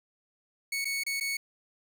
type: tone with dropouts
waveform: sawtooth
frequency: 2217 Hz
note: C#7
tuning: in tune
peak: -26 dBFS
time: 0.72-1.37 s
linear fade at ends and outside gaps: 5 ms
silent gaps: 0.846-0.853 / 1.036-1.064 / 1.2-1.208 s
effects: none